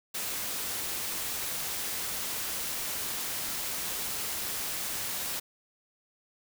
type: noise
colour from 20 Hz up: white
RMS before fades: -34 dBFS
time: 0.14-5.4 s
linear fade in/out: 10 ms
effects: none